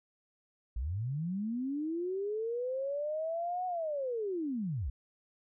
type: linear two-way sweep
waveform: sine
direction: up then down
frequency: 51.3 to 740 to 51.3 Hz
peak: -32 dBFS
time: 0.76-4.9 s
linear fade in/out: 5 ms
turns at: 3.66 s
effects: none